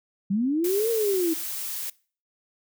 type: linear two-way sweep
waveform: sine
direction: up then down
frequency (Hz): 184.7 to 466.2 to 316.9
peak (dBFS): -21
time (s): 0.3-1.34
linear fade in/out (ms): 10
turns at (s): 0.9
type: noise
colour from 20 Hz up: blue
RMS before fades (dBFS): -32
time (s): 0.64-1.9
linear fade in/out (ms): 5
effects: noise-tail reverb RT60 0.4 s tail -22 dB re dry